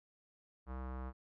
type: tone with low-pass filter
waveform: square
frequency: 64.5 Hz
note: C2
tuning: 24 cents flat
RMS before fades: -43 dBFS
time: 0.66-1.13 s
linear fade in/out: 50 ms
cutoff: 1200 Hz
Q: 2.5
effects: none